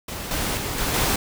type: noise with level steps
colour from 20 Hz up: pink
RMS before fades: -32 / -25 / -28 / -24 / -21 dBFS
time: 0.08-1.16 s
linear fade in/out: 5 ms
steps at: 0.31 / 0.57 / 0.78 / 0.94 s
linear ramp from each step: 2 ms
effects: none